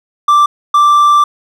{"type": "tone pair in turn", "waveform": "triangle", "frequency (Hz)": [1174.7, 1174.7], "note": ["D6", "D6"], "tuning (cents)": [0, 0], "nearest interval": "unison", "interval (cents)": 0, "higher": "neither", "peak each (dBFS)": -3, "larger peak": "neither", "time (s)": [[0.28, 0.46], [0.74, 1.24]], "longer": "second", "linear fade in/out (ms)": 5, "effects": []}